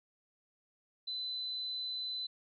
sine tone, 4019 Hz, B7, 30 cents sharp, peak -36 dBFS, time 1.07-2.27 s, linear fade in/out 10 ms, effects none

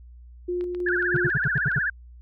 sine tone with tremolo, 355.7 Hz, F4, 32 cents sharp, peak -24 dBFS, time 0.48-1.3 s, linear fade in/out 10 ms, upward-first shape square, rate 3.1 Hz, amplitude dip 30%
click train, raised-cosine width 0.3 ms, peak -28 dBFS, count 9, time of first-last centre 0.61-1.717 s, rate 7.23 Hz
sine tone with vibrato, 1584 Hz, G6, 18 cents sharp, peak -22 dBFS, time 0.86-1.9 s, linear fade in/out 5 ms, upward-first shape triangle, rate 16 Hz, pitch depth 210 cents each way
triangle tone bursts, 139.3 Hz, C#3, 9 cents sharp, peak -19 dBFS, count 7, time 1.14-1.788 s, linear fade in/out 5 ms, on 30 ms, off 73 ms
effects added 60 Hz sine -43 dBFS peak until 2.21 s

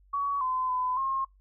sine tone with pitch steps, 1127 / 1024 / 1009 / 1072 Hz, C#6 / C6 / B5 / C6, +28 / -38 / +37 / +42 cents, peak -26 dBFS, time 0.13-1.25 s, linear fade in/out 10 ms, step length 280 ms, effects noise-tail reverb RT60 0.2 s tail -26 dB re dry + added 48 Hz sine -57 dBFS peak until 1.4 s

